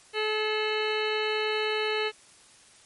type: harmonic tone with a mistuned harmonic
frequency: 430 Hz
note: A4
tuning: 40 cents flat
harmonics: 1 / 2 / 3 / 4 / 5 / 6 / 7 / 9 / 10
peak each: -28 / -36 / -37 / -36 / -35 / -35 / -35 / -40 / -39 dBFS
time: 0.13-2.12 s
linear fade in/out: 50 ms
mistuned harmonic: 6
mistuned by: +32 cents
effects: white hiss -55 dBFS RMS until 2.85 s + MP3 48 kbps